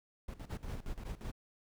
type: noise with tremolo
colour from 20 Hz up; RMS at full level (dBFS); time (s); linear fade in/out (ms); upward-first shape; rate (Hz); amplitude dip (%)
brown; -43; 0.28-1.24; 5; square; 8.6; 80
type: noise bursts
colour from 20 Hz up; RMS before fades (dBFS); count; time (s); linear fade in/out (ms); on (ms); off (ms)
brown; -40; 5; 0.49-1.317; 20; 87; 98
effects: none